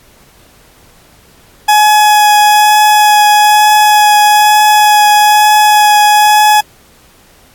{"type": "tone with vibrato", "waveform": "40% pulse", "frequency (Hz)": 842, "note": "G#5", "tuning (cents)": 24, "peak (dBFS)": -3, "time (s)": [1.68, 6.61], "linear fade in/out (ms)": 10, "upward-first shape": "triangle", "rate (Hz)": 1.1, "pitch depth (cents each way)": 10, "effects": ["pink hiss -44 dBFS RMS until 7.54 s", "AAC 64 kbps"]}